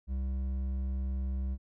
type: tone with hard clipping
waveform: triangle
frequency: 65.6 Hz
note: C2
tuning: 5 cents sharp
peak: -32 dBFS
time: 0.07-1.58 s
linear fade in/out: 50 ms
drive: 10 dB
effects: none